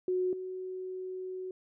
sine tone pair in turn, 366.9 / 371.6 Hz, F#4 / F#4, -15 / +7 cents, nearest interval unison, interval 22 cents, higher second, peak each -27 / -36 dBFS, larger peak first, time 0.08-0.33 / 0.33-1.51 s, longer second, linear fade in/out 2 ms, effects none

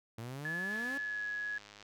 sawtooth exponential sweep, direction up, 110.4 to 282.7 Hz, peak -37 dBFS, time 0.18-0.98 s, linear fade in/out 5 ms
sine tone with pitch glide, 1712 to 1680.6 Hz, A6 to G#6, -48 to +20 cents, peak -35 dBFS, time 0.45-1.58 s, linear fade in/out 2 ms, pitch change -32 cents, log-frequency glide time 0.95-1.26 s
click train, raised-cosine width 0.2 ms, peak -35 dBFS, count 116, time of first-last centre 0.71-1.827 s, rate 103 Hz
effects none

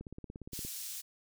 click train, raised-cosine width 3 ms, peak -31 dBFS, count 12, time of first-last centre 0.01-0.65 s, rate 17.2 Hz
pink high-pass noise, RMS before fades -42 dBFS, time 0.52-1.02 s, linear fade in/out 20 ms, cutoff 5600 Hz, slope 12 dB/octave
effects none

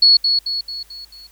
sine tone with echo, 4374 Hz, C#8, 24 cents flat, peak -7 dBFS, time 0.02-0.17 s, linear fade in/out 5 ms, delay 220 ms, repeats 5, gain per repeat -6 dB, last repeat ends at 1.27 s, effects added 50 Hz sine -52 dBFS peak until 1.31 s + white hiss -52 dBFS RMS until 1.31 s

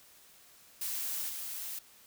blue noise with level steps, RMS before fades -36 / -40 dBFS, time 0.81-1.79 s, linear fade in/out 5 ms, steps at 1.28 s, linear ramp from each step 20 ms, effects white hiss -59 dBFS RMS until 2.06 s

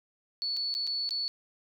sine tone with dropouts, 4435 Hz, C#8, in tune, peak -29 dBFS, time 0.42-1.28 s, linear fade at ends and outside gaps 0 ms, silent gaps 0.566-0.57 / 0.741-0.75 / 0.868-0.874 / 1.091-1.108 s, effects 11-bit

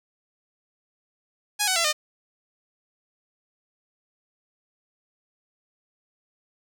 5% pulse tone with pitch steps, 830.6 / 748.6 / 674.7 / 608 Hz, G#5 / F#5 / E5 / D#5, 0 / +20 / +40 / -40 cents, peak -9 dBFS, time 1.59-1.93 s, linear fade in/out 20 ms, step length 85 ms, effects none

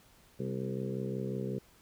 harmonic tone with a mistuned harmonic, 65.5 Hz, C2, 2 cents sharp, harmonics 2 / 3 / 4 / 5 / 6 / 7 / 8, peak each -38 / -38 / -45 / -46 / -40 / -42 / -47 dBFS, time 0.39-1.59 s, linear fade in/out 10 ms, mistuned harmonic 4, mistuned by -33 cents, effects pink hiss -62 dBFS RMS until 1.81 s

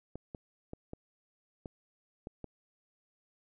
clicks, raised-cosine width 2 ms, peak -28 dBFS, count 7, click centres 0.156 / 0.348 / 0.734 / 0.934 / 1.658 / 2.271 / 2.443 s, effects none

